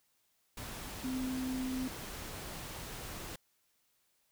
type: tone in noise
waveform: sine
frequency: 257.9 Hz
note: C4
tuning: 25 cents flat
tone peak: -34 dBFS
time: 1.04-1.88 s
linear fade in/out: 5 ms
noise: pink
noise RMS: -44 dBFS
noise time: 0.57-3.36 s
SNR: +7 dB
effects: white hiss -75 dBFS RMS until 4.31 s